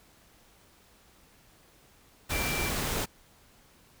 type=tone in noise; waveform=sine; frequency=2349 Hz; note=D7; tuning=in tune; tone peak=-34 dBFS; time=2.31-2.7 s; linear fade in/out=20 ms; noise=pink; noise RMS=-31 dBFS; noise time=2.29-3.06 s; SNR=-6 dB; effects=pink hiss -60 dBFS RMS until 4 s